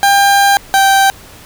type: tone pair in turn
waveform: 30% pulse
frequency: 798 / 781.1 Hz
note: G5 / G5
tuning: +31 / -6 cents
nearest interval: unison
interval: 37 cents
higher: first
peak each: -4 dBFS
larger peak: neither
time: 0.03-0.57 / 0.74-1.1 s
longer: first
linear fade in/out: 0 ms
effects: pink hiss -37 dBFS RMS until 1.45 s